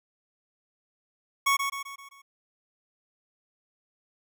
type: tone with echo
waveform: 25% pulse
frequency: 1108.7 Hz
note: C#6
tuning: in tune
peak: -17 dBFS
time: 1.46-1.57 s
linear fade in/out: 10 ms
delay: 130 ms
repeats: 5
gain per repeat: -6 dB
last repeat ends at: 2.22 s
effects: none